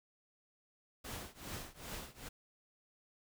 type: noise with tremolo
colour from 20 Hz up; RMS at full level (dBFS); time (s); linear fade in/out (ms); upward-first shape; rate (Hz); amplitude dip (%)
pink; -43; 1.04-2.29; 10; triangle; 2.5; 95
effects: none